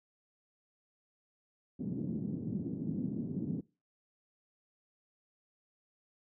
pink band-pass noise, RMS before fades -37 dBFS, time 1.79-3.61 s, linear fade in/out 10 ms, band 150 to 280 Hz, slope 24 dB/octave, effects noise-tail reverb RT60 0.3 s tail -22 dB re dry

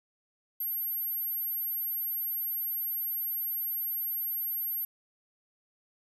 sine tone, 12590 Hz, G9, 6 cents sharp, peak -30 dBFS, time 0.6-4.85 s, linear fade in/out 5 ms, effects none

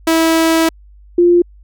sawtooth / sine tone pair in turn, 325.7 / 349.2 Hz, E4 / F4, -21 / 0 cents, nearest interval minor second, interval 121 cents, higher second, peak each -6 dBFS, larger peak neither, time 0.07-0.69 / 1.18-1.42 s, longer first, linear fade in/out 5 ms, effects added 50 Hz sine -39 dBFS peak until 1.63 s

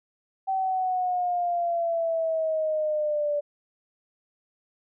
sine exponential sweep, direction down, 771 to 582 Hz, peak -23 dBFS, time 0.47-3.41 s, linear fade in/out 20 ms, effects none

